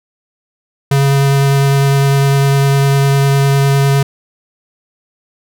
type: tone with vibrato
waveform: square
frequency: 138.59 Hz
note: C#3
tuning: in tune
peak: -9 dBFS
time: 0.91-4.03 s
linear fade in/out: 5 ms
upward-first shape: sine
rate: 9.9 Hz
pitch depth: 9 cents each way
effects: none